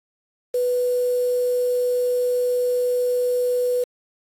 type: tone with quantisation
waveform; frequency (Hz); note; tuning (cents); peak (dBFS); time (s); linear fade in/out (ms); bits
sine; 493.9; B4; 0; -18; 0.54-3.84; 5; 6
effects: AAC 64 kbps